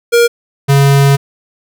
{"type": "tone pair in turn", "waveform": "square", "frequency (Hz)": [471.7, 139.27], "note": ["A#4", "C#3"], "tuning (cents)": [20, 8], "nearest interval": "octave + major sixth", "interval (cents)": 2112, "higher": "first", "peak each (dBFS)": -6, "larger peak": "neither", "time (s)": [[0.12, 0.28], [0.68, 1.17]], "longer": "second", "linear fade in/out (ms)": 20, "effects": []}